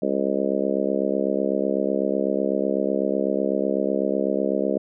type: harmonic tone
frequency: 68 Hz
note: C#2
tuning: 33 cents flat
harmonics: 3 / 4 / 5 / 6 / 7 / 8 / 9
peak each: -28 / -28 / -28 / -28 / -28 / -28 / -28 dBFS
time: 0.02-4.78 s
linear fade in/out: 5 ms
effects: none